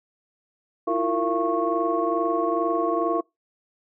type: tone cluster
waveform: sine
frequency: 327.3 / 349.6 / 460 / 681 / 1099 Hz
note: E4 / F4 / A#4 / F5 / C#6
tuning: -12 / +2 / -23 / -44 / -15 cents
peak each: -27 dBFS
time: 0.87-3.21 s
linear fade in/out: 10 ms
effects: noise-tail reverb RT60 0.2 s tail -25 dB re dry + tanh soft clip ceiling -9 dBFS